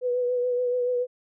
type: tone with vibrato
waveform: sine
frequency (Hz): 493.9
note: B4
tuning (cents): 0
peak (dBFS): -22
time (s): 0.01-1.07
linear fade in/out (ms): 50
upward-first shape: triangle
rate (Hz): 7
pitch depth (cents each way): 32
effects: none